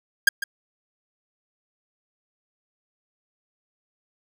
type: tone with echo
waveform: 45% pulse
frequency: 1617 Hz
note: G#6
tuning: 47 cents flat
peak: -11 dBFS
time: 0.27-0.29 s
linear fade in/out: 5 ms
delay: 150 ms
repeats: 1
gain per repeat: -14 dB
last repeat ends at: 0.44 s
effects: none